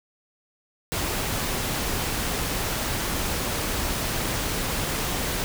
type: noise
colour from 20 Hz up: pink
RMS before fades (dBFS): -27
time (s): 0.92-5.44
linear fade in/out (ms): 0
effects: none